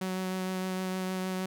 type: tone with vibrato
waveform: sawtooth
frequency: 186.4 Hz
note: F#3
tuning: 13 cents sharp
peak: -27 dBFS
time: 0.01-1.46 s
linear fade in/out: 5 ms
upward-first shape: triangle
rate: 6.5 Hz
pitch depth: 14 cents each way
effects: none